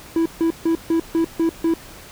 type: tone bursts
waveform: triangle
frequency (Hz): 329.6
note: E4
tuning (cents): 0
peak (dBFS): -13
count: 7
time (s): 0.16-1.739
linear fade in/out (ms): 2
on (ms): 97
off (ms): 150
effects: pink hiss -41 dBFS RMS until 2.11 s